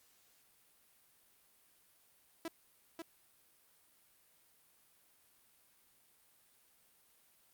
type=tone with echo; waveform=sawtooth; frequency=329.6 Hz; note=E4; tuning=in tune; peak=-35 dBFS; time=2.45-2.48 s; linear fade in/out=2 ms; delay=540 ms; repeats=1; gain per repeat=-4 dB; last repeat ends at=3.02 s; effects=white hiss -69 dBFS RMS until 7.53 s + Opus 48 kbps

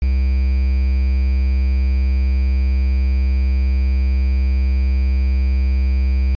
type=tone with quantisation; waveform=triangle; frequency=65.41 Hz; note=C2; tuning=in tune; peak=-11 dBFS; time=0.02-6.35 s; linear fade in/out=0 ms; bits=6; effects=resampled to 11025 Hz

